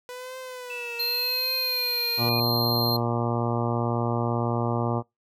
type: tone with vibrato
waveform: sawtooth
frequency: 493.9 Hz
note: B4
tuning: in tune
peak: -32 dBFS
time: 0.09-2.29 s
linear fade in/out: 0 ms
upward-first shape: triangle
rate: 0.86 Hz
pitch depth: 87 cents each way
type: tone with pitch glide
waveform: sine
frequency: 2637 to 2432 Hz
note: E7 to D#7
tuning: 0 to -40 cents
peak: -33 dBFS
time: 0.7-2.4 s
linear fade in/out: 2 ms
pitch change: -140 cents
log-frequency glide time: 1.1-1.8 s
type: tone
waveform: square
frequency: 4186 Hz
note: C8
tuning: in tune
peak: -25 dBFS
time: 0.99-2.97 s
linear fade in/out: 10 ms
type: harmonic tone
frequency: 118.2 Hz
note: A#2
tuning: 24 cents sharp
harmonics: 1 / 2 / 3 / 4 / 5 / 6 / 7 / 8 / 9 / 10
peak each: -27 / -30 / -32 / -33 / -34 / -35 / -35 / -36 / -37 / -37 dBFS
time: 2.17-5.03 s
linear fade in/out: 50 ms
effects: noise-tail reverb RT60 0.2 s tail -25 dB re dry